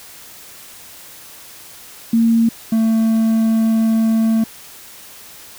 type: tone pair in turn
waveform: sine / triangle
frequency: 228.8 / 223.4 Hz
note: A#3 / A3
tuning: -32 / +27 cents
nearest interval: unison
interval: 41 cents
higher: first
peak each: -10 dBFS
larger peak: neither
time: 2.13-2.49 / 2.72-4.44 s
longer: second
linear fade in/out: 5 ms
effects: white hiss -39 dBFS RMS until 5.58 s